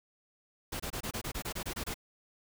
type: noise bursts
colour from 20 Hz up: pink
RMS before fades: -37 dBFS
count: 12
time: 0.72-1.943 s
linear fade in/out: 10 ms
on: 79 ms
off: 25 ms
effects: none